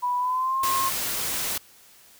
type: tone with pitch glide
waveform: sine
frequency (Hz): 985 to 1068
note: B5 to C6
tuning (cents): -5 to +35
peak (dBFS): -22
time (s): 0.02-0.9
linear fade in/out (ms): 20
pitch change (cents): +140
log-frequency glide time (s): 0.18-0.6
type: noise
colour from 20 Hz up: white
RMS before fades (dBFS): -28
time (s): 0.63-1.58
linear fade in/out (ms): 5
effects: white hiss -53 dBFS RMS until 2.19 s